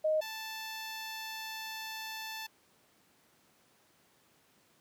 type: tone pair in turn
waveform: sine / 10% pulse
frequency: 622.3 / 880.1 Hz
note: D#5 / A5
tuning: 0 / 0 cents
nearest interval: tritone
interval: 600 cents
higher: second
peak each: -26 / -31 dBFS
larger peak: first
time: 0.04-0.21 / 0.21-2.47 s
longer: second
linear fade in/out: 10 ms
effects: pink hiss -67 dBFS RMS until 4.8 s + high-pass 150 Hz 12 dB/octave